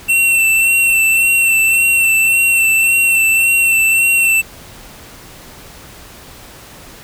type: tone with vibrato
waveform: square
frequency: 2700 Hz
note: E7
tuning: 41 cents sharp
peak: -10 dBFS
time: 0.08-4.42 s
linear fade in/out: 20 ms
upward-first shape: sine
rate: 1.8 Hz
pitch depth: 25 cents each way
effects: pink hiss -37 dBFS RMS until 7.03 s